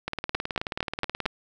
two click trains, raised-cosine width 0.3 ms, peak -9 / -13 dBFS, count 5 / 23, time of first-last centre 0.35-1.261 / 0.08-1.256 s, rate 4.39 / 18.7 Hz, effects none

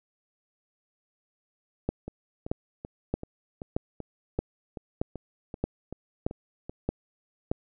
two click trains, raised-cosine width 2 ms, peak -23 / -13 dBFS, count 13 / 10, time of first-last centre 2.08-6.695 / 1.89-7.515 s, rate 2.6 / 1.6 Hz, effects none

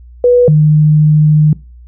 sine tone pair in turn, 490 / 152.3 Hz, B4 / D#3, -14 / -37 cents, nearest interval octave + minor sixth, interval 2023 cents, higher first, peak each -4 dBFS, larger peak neither, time 0.24-0.48 / 0.48-1.53 s, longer second, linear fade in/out 2 ms, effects noise-tail reverb RT60 0.3 s tail -21 dB re dry + added 60 Hz sine -33 dBFS peak until 1.87 s

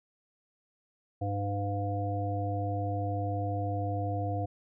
harmonic tone, 100.7 Hz, G2, 47 cents sharp, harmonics 1 / 3 / 5 / 7, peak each -31 / -38 / -39 / -35 dBFS, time 1.21-4.46 s, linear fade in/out 10 ms, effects none

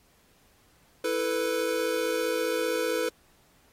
square chord, E suspended fourth, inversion none, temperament equal with one note detuned, 329.6 / 440 / 495.3 Hz, E4 / A4 / B4, 0 / 0 / +5 cents, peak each -34 / -31 / -29 dBFS, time 1.04-3.09 s, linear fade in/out 5 ms, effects pink hiss -63 dBFS RMS until 3.72 s + AAC 48 kbps

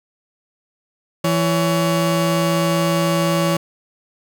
30% pulse tone pair together, 167.38 / 563 Hz, E3 / C#5, +27 / +27 cents, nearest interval octave + major sixth, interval 2100 cents, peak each -15 / -17 dBFS, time 1.24-3.57 s, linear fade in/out 5 ms, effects none

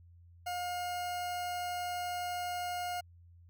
40% pulse tone, 713 Hz, F5, 36 cents sharp, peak -34 dBFS, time 0.46-3.01 s, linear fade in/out 10 ms, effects added 86 Hz sine -55 dBFS peak until 3.49 s

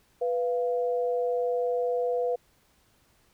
sine tone pair together, 493.4 / 694 Hz, B4 / F5, -2 / -11 cents, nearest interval tritone, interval 591 cents, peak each -25 / -32 dBFS, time 0.21-2.36 s, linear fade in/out 10 ms, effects pink hiss -65 dBFS RMS until 3.33 s

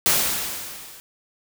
white noise with level ramp, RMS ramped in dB -17 to -44 dBFS, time 0.06-1 s, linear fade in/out 0 ms, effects none

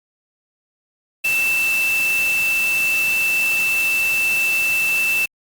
sine tone in noise, 2656 Hz, E7, 12 cents sharp, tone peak -16 dBFS, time 1.24-5.26 s, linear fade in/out 10 ms, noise white, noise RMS -28 dBFS, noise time 1.24-5.26 s, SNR +9 dB, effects Opus 48 kbps

